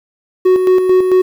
triangle tone with tremolo, 370 Hz, F#4, in tune, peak -4 dBFS, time 0.45-1.22 s, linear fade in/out 10 ms, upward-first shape square, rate 4.5 Hz, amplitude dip 45%, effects 7-bit

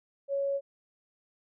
sine tone, 556 Hz, C#5, 5 cents sharp, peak -27 dBFS, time 0.28-0.61 s, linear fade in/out 50 ms, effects none

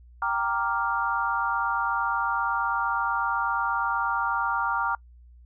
sine chord, G minor seventh, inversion none, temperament equal, 784 / 932.3 / 1174.7 / 1396.9 Hz, G5 / Bb5 / D6 / F6, 0 / 0 / 0 / 0 cents, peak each -32 / -28 / -29 / -28 dBFS, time 0.22-4.95 s, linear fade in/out 2 ms, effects noise-tail reverb RT60 0.1 s tail -25 dB re dry + added 60 Hz sine -48 dBFS peak until 5.45 s

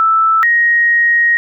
sine tone pair in turn, 1319 / 1878.9 Hz, E6 / A#6, +1 / +13 cents, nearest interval tritone, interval 612 cents, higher second, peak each -8 dBFS, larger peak neither, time 0-0.43 / 0.43-1.37 s, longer second, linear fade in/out 0 ms, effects none

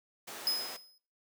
pink noise, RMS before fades -42 dBFS, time 0.27-0.77 s, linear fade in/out 10 ms
45% pulse tone with exponential decay, 5070 Hz, D#8, 32 cents sharp, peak -25 dBFS, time 0.47-0.98 s, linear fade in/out 1 ms, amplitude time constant 110 ms
effects noise-tail reverb RT60 0.4 s tail -18 dB re dry + high-pass 400 Hz 12 dB/octave

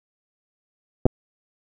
clicks, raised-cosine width 2 ms, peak -3 dBFS, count 2, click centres 1.056 / 1.064 s, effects none

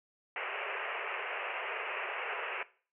white band-pass noise, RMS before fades -38 dBFS, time 0.36-2.63 s, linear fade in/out 2 ms, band 380 to 2800 Hz, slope 96 dB/octave, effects noise-tail reverb RT60 0.4 s tail -18 dB re dry

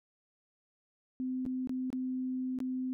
sine tone with dropouts, 256.8 Hz, C4, 32 cents flat, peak -32 dBFS, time 1.2-2.93 s, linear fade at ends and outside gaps 0 ms, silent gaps 1.453-1.463 / 1.673-1.694 / 1.903-1.929 / 2.588-2.603 s, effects none

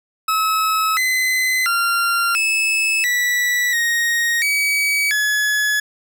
40% pulse tone with pitch steps, 1291 / 2034 / 1383 / 2606 / 1956 / 1870 / 2275 / 1699 Hz, E6 / C7 / F6 / E7 / B6 / A#6 / C#7 / G#6, -37 / -50 / -17 / -20 / -17 / +5 / +44 / +39 cents, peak -15 dBFS, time 0.28-5.8 s, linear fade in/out 5 ms, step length 690 ms, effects none

